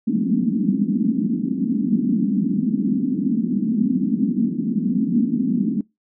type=band-pass noise; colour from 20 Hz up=white; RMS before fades=-20 dBFS; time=0.07-5.81 s; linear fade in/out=5 ms; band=190 to 260 Hz; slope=48 dB/octave; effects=noise-tail reverb RT60 0.2 s tail -23 dB re dry